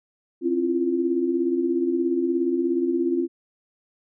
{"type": "tone cluster", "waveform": "sine", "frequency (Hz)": [266, 328.3, 345.2], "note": ["C4", "E4", "F4"], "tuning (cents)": [29, -7, -20], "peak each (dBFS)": [-25, -29, -22], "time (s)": [0.41, 3.28], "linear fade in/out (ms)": 50, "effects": []}